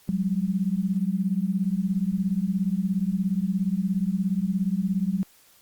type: beating tone pair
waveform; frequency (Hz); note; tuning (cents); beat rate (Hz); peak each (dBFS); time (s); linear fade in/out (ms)
sine; 181.9 / 198.9; F#3 / G3; -29 / +25; 17; -25 / -25; 0.09-5.23; 0
effects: white hiss -57 dBFS RMS until 5.61 s + Opus 48 kbps

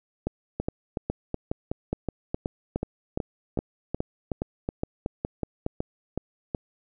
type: two click trains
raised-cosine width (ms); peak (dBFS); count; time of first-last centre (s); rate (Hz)
2; -14 / -13; 17 / 14; 0.6-6.548 / 0.27-5.664; 2.69 / 2.41
effects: none

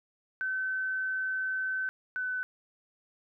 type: tone pair in turn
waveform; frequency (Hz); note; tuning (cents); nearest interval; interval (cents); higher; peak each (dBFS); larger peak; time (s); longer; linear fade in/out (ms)
sine; 1528 / 1507; G6 / F#6; -45 / +31; unison; 24; first; -29 / -30; first; 0.41-1.89 / 2.16-2.43; first; 0
effects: none

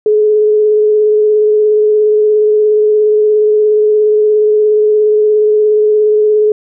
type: tone with vibrato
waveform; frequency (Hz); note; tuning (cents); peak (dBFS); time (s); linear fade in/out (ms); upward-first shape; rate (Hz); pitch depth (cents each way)
sine; 425; G#4; +40; -6; 0.06-6.52; 2; triangle; 17; 20
effects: none

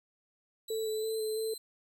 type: tone with pitch glide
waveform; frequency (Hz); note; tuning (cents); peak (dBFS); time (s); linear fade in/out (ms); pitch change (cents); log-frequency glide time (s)
20% pulse; 3939 to 4083; B7 to C8; -5 to -43; -36; 0.68-1.58; 5; +62; 0.84-1.21
type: tone with vibrato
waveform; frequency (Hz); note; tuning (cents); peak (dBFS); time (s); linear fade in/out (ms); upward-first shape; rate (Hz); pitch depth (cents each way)
sine; 439.4; A4; -2; -31; 0.7-1.54; 5; square; 3; 16
effects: none

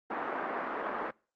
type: band-pass noise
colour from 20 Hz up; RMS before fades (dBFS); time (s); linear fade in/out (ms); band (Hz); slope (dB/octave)
white; -35; 0.1-1.11; 5; 250 to 1500; 24
effects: noise-tail reverb RT60 0.4 s tail -26 dB re dry + Opus 24 kbps

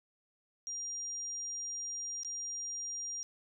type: tone with dropouts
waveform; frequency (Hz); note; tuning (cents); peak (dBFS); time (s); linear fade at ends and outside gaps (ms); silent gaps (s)
sine; 5700; F8; +34; -37; 0.67-3.23; 0; 2.233-2.248
effects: none

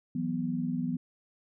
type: chord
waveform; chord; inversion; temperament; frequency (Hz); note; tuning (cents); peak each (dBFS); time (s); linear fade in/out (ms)
sine; E suspended second; none; equal; 164.81 / 185 / 246.9; E3 / F#3 / B3; 0 / 0 / 0; -34 / -35 / -31; 0.15-0.97; 5
effects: none

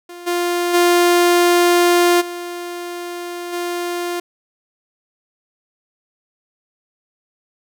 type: tone with level steps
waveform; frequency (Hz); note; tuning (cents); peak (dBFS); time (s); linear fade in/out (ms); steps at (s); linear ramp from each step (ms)
sawtooth; 350; F4; +4; -29 / -13 / -7 / -22 / -17; 0.09-4.2; 5; 0.26 / 0.73 / 2.2 / 3.52; 20
effects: none

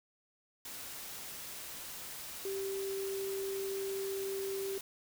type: tone in noise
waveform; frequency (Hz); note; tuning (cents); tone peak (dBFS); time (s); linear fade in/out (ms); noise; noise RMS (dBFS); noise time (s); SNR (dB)
sine; 389.8; G4; -10; -35; 2.45-4.78; 2; white; -45; 0.65-4.81; +7
effects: none

